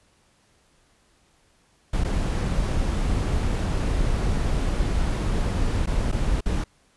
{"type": "noise with dropouts", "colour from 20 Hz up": "brown", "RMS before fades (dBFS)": -23, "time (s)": [1.93, 6.64], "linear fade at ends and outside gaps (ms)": 5, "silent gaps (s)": [[2.038, 2.046], [5.861, 5.871], [6.117, 6.124], [6.408, 6.458]], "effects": ["pink hiss -62 dBFS RMS until 6.96 s", "resampled to 24000 Hz"]}